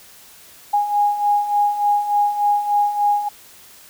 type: beating tone pair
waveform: sine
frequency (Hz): 821 / 824.4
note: G#5 / G#5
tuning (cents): -20 / -13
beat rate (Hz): 3.4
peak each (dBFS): -22 / -16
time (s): 0.73-3.29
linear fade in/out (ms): 10
effects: white hiss -45 dBFS RMS until 3.89 s